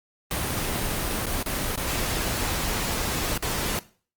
pink noise with dropouts, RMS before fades -27 dBFS, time 0.31-3.79 s, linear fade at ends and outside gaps 0 ms, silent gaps 1.257-1.267 / 1.427-1.461 / 1.758-1.776 / 3.376-3.425 s, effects noise-tail reverb RT60 0.4 s tail -18 dB re dry + Opus 24 kbps

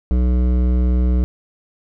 sine tone with hard clipping, 61.74 Hz, B1, in tune, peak -15 dBFS, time 0.11-1.24 s, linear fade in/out 0 ms, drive 13 dB, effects none

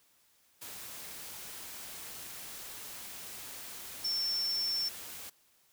sine tone in noise, 5410 Hz, E8, 44 cents sharp, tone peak -30 dBFS, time 4.04-4.89 s, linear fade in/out 10 ms, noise white, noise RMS -45 dBFS, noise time 0.61-5.3 s, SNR +12 dB, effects white hiss -68 dBFS RMS until 5.72 s

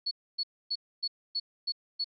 sine tone bursts, 4398 Hz, C#8, 14 cents flat, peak -28 dBFS, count 7, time 0.06-2.044 s, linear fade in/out 10 ms, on 52 ms, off 270 ms, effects none

